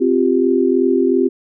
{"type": "chord", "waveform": "sine", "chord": "C suspended fourth", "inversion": "none", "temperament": "equal", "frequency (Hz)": [261.6, 349.2, 392], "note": ["C4", "F4", "G4"], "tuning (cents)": [0, 0, 0], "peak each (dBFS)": -16, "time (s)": [0, 1.29], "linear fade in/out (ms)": 20, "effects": []}